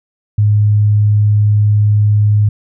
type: tone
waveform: sine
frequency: 104.7 Hz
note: G#2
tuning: 15 cents sharp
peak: -7 dBFS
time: 0.38-2.49 s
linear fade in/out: 5 ms
effects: none